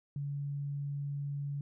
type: tone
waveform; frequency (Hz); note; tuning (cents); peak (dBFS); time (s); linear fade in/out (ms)
sine; 142.3; C#3; +46; -34; 0.16-1.61; 2
effects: none